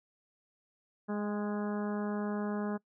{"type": "harmonic tone with a mistuned harmonic", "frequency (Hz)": 207.7, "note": "G#3", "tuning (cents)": 0, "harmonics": [1, 2, 3, 4, 5, 6, 7, 8], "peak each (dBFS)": [-33, -39, -43, -45, -47, -49, -50, -51], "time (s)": [1.08, 2.78], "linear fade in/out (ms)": 20, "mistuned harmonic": 4, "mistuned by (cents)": -19, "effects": ["noise-tail reverb RT60 0.1 s tail -23 dB re dry"]}